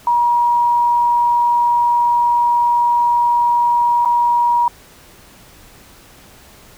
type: tone with dropouts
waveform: sine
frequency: 955 Hz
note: A#5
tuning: 42 cents sharp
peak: -11 dBFS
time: 0.07-4.68 s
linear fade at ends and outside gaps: 2 ms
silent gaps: 4.049-4.057 s
effects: pink hiss -44 dBFS RMS until 6.77 s